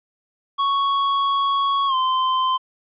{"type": "tone with pitch glide", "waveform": "square", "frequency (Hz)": [1110, 1035.7], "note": ["C#6", "C6"], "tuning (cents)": [2, -18], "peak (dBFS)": -18, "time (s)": [0.58, 2.58], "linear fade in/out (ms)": 20, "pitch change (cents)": -120, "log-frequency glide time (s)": [1.87, 1.95], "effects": ["resampled to 8000 Hz", "10-bit"]}